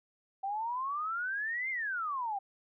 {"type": "exponential two-way sweep", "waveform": "sine", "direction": "up then down", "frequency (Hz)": [766, 2140, 766], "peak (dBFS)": -32, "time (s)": [0.43, 2.39], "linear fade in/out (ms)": 10, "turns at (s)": 1.7, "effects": []}